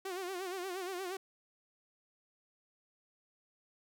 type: tone with vibrato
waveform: sawtooth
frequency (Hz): 370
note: F#4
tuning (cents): 0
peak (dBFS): -34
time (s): 0.05-1.17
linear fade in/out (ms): 5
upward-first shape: sine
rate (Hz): 8.5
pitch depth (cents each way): 97
effects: none